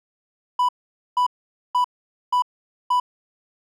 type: tone bursts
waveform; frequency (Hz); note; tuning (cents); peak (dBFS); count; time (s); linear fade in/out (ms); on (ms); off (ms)
triangle; 990; B5; +4; -14; 5; 0.59-3; 5; 98; 480
effects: none